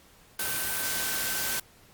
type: tone in noise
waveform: sine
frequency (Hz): 1539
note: G6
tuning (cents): -32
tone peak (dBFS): -37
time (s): 0.39-1.6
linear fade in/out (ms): 5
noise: white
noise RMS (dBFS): -30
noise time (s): 0.39-1.6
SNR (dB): -10
effects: pink hiss -57 dBFS RMS until 1.93 s + Opus 48 kbps